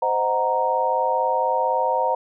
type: chord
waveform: sine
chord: C half-diminished seventh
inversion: none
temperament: equal with one note detuned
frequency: 518.1 / 622.3 / 740 / 932.3 Hz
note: C5 / Eb5 / Gb5 / Bb5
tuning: -17 / 0 / 0 / 0 cents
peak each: -24 / -27 / -26 / -21 dBFS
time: 0.02-2.15 s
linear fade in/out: 5 ms
effects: none